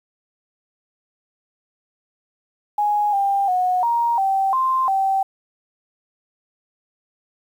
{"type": "tone with pitch steps", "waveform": "sine", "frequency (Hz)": [831, 794, 731, 939, 776, 1046, 775], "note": ["G#5", "G5", "F#5", "A#5", "G5", "C6", "G5"], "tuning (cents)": [1, 22, -21, 12, -18, -1, -20], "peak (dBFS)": -16, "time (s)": [2.78, 5.23], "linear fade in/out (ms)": 5, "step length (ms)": 350, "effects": ["8-bit"]}